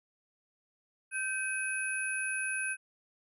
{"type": "tone cluster", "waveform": "sine", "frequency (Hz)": [1544, 2540, 10280], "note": ["G6", "D#7", "E9"], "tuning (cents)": [-27, 35, -45], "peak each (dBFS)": [-34, -36, -38], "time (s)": [1.11, 2.77], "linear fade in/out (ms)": 50, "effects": []}